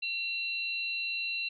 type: tone pair together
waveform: sine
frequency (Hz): 2729 / 4020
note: F7 / B7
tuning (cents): -41 / +30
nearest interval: perfect fifth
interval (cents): 671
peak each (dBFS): -32 / -37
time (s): 0.02-1.49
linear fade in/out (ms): 10
effects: none